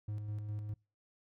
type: tone with tremolo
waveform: triangle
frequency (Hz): 105.2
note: G#2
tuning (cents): +23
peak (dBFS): -34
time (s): 0.08-0.74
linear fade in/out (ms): 5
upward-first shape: square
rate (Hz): 4.9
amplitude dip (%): 35
effects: noise-tail reverb RT60 0.3 s tail -26 dB re dry